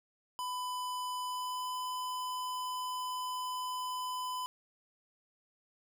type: tone with pitch glide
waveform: square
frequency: 1000 to 1006.4 Hz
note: B5 to B5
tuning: +21 to +32 cents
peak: -36 dBFS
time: 0.39-4.46 s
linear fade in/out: 0 ms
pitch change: +11 cents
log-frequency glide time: 1.27-1.75 s
effects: none